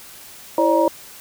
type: tone cluster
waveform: sine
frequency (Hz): 330.9 / 546 / 597 / 945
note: E4 / C#5 / D5 / A#5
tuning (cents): +7 / -26 / +28 / +23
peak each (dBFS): -19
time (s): 0.58-0.88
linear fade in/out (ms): 2
effects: white hiss -41 dBFS RMS until 1.2 s